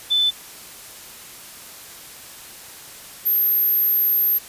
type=tone pair in turn; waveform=sine; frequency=3513 / 12841 Hz; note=A7 / G9; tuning=-3 / +41 cents; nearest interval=octave + minor seventh; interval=2244 cents; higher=second; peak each=-15 / -15 dBFS; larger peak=neither; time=0.1-0.31 / 3.25-4.39 s; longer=second; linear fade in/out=20 ms; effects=white hiss -40 dBFS RMS until 4.48 s + resampled to 32000 Hz